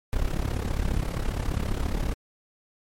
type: noise with amplitude modulation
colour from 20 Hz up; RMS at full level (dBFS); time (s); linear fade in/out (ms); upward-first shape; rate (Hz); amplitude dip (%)
brown; -23; 0.13-2.14; 0; sine; 34.8; 80
effects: MP3 64 kbps